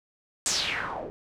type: noise with low-pass filter sweep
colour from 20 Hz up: white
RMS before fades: -30 dBFS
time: 0.46-1.1 s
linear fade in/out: 0 ms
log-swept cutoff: 7900 to 420 Hz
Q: 3.9
effects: none